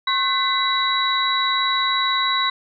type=tone cluster; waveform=sine; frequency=1076 / 1522 / 2018 / 3901 Hz; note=C6 / F#6 / B6 / B7; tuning=+48 / +48 / +37 / -22 cents; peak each=-21 / -29 / -26 / -21 dBFS; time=0.07-2.5 s; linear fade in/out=5 ms; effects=none